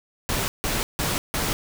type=noise bursts; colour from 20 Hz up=pink; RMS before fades=-25 dBFS; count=4; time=0.29-1.53 s; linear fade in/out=0 ms; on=190 ms; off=160 ms; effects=none